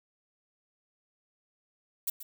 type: noise with echo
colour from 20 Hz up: violet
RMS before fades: -30 dBFS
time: 2.07-2.1 s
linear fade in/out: 5 ms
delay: 130 ms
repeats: 1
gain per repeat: -13 dB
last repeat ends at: 2.23 s
effects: none